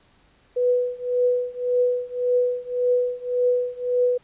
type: tone with tremolo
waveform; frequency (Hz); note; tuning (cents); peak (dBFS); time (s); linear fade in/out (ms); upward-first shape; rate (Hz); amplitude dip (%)
sine; 493.9; B4; 0; -15; 0.56-4.18; 10; triangle; 1.8; 95
effects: pink hiss -59 dBFS RMS until 4.23 s + resampled to 8000 Hz